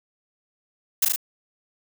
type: noise with echo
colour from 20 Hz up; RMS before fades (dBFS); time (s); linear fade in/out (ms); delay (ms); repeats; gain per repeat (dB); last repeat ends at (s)
blue; -18; 1.02-1.05; 5; 37; 3; -2; 1.161
effects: none